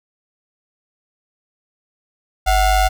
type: ring-modulated tone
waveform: square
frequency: 349.2 Hz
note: F4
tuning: in tune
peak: -10 dBFS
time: 2.46-2.89 s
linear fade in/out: 20 ms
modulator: 399 Hz
effects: none